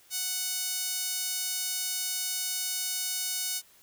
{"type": "tone with high-pass filter", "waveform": "sawtooth", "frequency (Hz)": 740, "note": "F#5", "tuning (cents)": 0, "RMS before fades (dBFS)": -32, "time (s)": [0.1, 3.62], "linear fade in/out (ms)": 50, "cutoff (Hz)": 5300, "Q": 0.81, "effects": ["white hiss -59 dBFS RMS until 3.82 s"]}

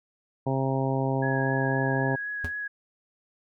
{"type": "harmonic tone", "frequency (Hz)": 133.8, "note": "C3", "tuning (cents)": 39, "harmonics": [1, 2, 3, 4, 5, 6, 7], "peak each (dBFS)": [-27, -30, -32, -33, -34, -35, -35], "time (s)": [0.46, 2.16], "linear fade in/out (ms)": 10}
{"type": "tone with vibrato", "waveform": "sine", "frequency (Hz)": 1667, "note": "G#6", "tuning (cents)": 6, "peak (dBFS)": -30, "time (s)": [1.22, 2.68], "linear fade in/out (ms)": 10, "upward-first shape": "triangle", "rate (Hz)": 3.9, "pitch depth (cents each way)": 17}
{"type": "tone with exponential decay", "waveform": "square", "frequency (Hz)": 82.41, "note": "E2", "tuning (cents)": 0, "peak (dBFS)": -27, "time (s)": [2.44, 2.53], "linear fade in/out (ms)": 5, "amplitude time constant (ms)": 19}
{"effects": []}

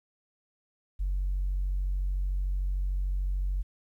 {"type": "tone", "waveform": "sine", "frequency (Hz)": 46.76, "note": "F#1", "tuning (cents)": 19, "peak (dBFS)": -25, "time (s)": [0.99, 3.63], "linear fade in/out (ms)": 20, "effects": ["tanh soft clip ceiling -23 dBFS", "11-bit"]}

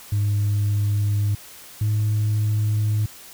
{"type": "tone pair in turn", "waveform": "sine", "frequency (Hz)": [102.8, 106.36], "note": ["G#2", "G#2"], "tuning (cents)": [-17, 42], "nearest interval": "minor second", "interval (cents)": 59, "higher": "second", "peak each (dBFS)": -16, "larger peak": "neither", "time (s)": [[0.12, 1.35], [1.81, 3.06]], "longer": "second", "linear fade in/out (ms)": 5, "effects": ["tanh soft clip ceiling -16 dBFS", "white hiss -43 dBFS RMS until 3.33 s"]}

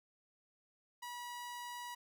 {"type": "tone", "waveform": "sawtooth", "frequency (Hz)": 969, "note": "B5", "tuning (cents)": -33, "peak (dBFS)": -40, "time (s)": [1.02, 1.95], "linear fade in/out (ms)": 10, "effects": []}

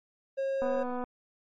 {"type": "tone", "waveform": "triangle", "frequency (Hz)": 541, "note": "C#5", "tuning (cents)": -42, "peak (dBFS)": -26, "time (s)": [0.37, 0.84], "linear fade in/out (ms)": 20}
{"type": "click train", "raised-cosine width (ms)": 1, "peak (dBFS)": -23, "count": 105, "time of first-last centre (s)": [0.62, 1.039], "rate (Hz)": 248}
{"effects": ["MP3 32 kbps"]}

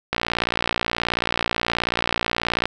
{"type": "click train", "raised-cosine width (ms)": 0.3, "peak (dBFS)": -4, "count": 149, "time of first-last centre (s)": [0.13, 2.656], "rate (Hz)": 58.6, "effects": []}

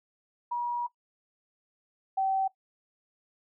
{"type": "tone pair in turn", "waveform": "sine", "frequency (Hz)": [960, 770.1], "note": ["B5", "G5"], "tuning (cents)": [-49, -31], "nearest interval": "major third", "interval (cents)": 382, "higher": "first", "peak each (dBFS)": [-28, -24], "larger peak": "second", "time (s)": [[0.51, 0.87], [2.17, 2.48]], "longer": "first", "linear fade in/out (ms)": 10, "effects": ["noise-tail reverb RT60 0.1 s tail -18 dB re dry"]}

